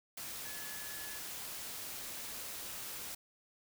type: tone in noise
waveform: sine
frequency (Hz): 1708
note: G#6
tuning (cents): +48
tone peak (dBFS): -50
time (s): 0.45-1.19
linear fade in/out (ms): 5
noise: white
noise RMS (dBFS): -44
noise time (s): 0.17-3.15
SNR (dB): -9
effects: none